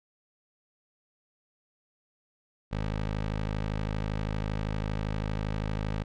15% pulse tone, 52.6 Hz, G#1, 23 cents sharp, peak -23 dBFS, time 2.71-6.04 s, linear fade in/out 20 ms, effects low-pass 4000 Hz 12 dB/octave

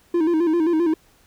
triangle tone with vibrato, 329.6 Hz, E4, in tune, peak -14 dBFS, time 0.14-0.94 s, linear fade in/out 5 ms, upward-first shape square, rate 7.6 Hz, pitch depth 82 cents each way, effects pink hiss -57 dBFS RMS until 1.26 s

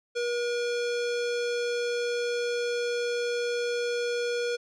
square tone with low-pass filter, 479.6 Hz, A#4, 49 cents sharp, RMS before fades -29 dBFS, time 0.15-4.57 s, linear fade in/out 20 ms, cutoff 5500 Hz, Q 1.4, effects none

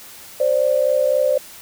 sine tone pair together, 523.5 / 587.3 Hz, C5 / D5, +1 / 0 cents, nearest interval major second, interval 199 cents, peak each -17 dBFS, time 0.4-1.38 s, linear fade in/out 5 ms, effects white hiss -40 dBFS RMS until 1.61 s

